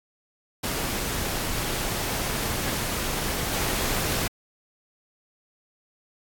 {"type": "noise with level steps", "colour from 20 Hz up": "pink", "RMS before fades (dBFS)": [-28, -26], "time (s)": [0.63, 4.28], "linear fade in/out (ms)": 10, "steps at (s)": 3.52, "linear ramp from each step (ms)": 5, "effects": ["AAC 64 kbps"]}